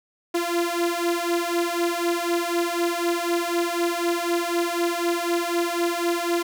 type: beating tone pair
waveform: sawtooth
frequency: 341.8 / 345.8 Hz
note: F4 / F4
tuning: -37 / -17 cents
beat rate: 4 Hz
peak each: -21 dBFS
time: 0.34-6.43 s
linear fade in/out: 10 ms
effects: none